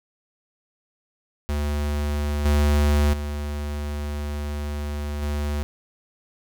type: tone with level steps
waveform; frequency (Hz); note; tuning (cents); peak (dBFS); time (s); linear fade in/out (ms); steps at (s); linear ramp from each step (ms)
square; 73.42; D2; 0; -23 / -17 / -27 / -24; 1.49-5.63; 0; 2.45 / 3.13 / 5.22; 5
effects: none